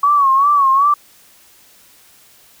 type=tone with vibrato; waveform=sine; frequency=1117 Hz; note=C#6; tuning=13 cents sharp; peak=-9 dBFS; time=0.03-0.94 s; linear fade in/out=5 ms; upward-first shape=sine; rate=2.6 Hz; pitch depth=87 cents each way; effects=white hiss -48 dBFS RMS until 2.6 s